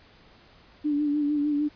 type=tone with vibrato; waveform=sine; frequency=293.7 Hz; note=D4; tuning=in tune; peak=-22 dBFS; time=0.84-1.69 s; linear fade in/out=20 ms; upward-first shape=sine; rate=6.6 Hz; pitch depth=38 cents each way; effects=pink hiss -55 dBFS RMS until 1.75 s + resampled to 11025 Hz